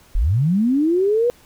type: linear sweep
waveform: sine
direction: up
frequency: 30.66 to 493.9 Hz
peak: -14 dBFS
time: 0.15-1.3 s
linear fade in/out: 0 ms
effects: pink hiss -51 dBFS RMS until 1.45 s